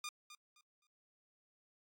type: tone with echo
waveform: 10% pulse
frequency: 1211 Hz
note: D#6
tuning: 47 cents flat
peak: -33 dBFS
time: 0.04-0.09 s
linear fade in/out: 2 ms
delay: 260 ms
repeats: 3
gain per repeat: -12 dB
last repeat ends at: 0.87 s
effects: AAC 64 kbps